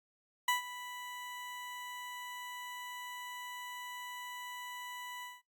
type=tone with ADSR envelope; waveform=20% pulse; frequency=987.8 Hz; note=B5; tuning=in tune; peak=-22 dBFS; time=0.48-5.42 s; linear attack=4 ms; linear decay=130 ms; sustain=-16 dB; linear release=190 ms; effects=noise-tail reverb RT60 0.2 s tail -22 dB re dry + Opus 48 kbps